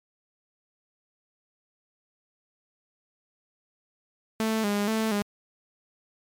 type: tone with vibrato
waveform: sawtooth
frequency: 212.5 Hz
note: G#3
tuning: 40 cents sharp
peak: -20 dBFS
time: 4.4-5.22 s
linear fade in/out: 0 ms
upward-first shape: square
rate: 2.1 Hz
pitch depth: 67 cents each way
effects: MP3 96 kbps